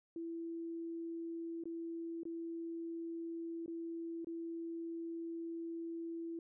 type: tone with dropouts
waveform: sine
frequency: 332.9 Hz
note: E4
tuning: 17 cents sharp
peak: -40 dBFS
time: 0.16-6.39 s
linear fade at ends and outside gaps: 2 ms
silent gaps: 1.638-1.655 / 2.233-2.253 / 3.661-3.679 / 4.246-4.27 s
effects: none